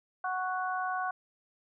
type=harmonic tone; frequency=370 Hz; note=F#4; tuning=in tune; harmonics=2 / 3 / 4; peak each=-33 / -35 / -36 dBFS; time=0.24-1.11 s; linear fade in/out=5 ms; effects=none